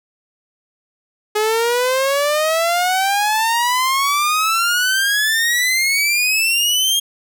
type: exponential sweep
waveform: sawtooth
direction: up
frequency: 420.1 to 3254 Hz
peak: -11 dBFS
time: 1.35-7 s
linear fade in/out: 10 ms
effects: none